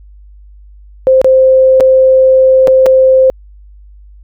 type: tone with dropouts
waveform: sine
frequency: 523.3 Hz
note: C5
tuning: in tune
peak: -3 dBFS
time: 1.07-3.3 s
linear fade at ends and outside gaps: 0 ms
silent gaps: 1.215-1.245 / 1.801-1.807 / 2.673-2.68 / 2.86-2.864 s
effects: added 50 Hz sine -34 dBFS peak until 4.23 s